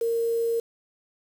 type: tone with quantisation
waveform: sine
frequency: 462 Hz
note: A#4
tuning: 16 cents flat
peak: -22 dBFS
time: 0.01-0.6 s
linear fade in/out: 5 ms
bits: 7
effects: none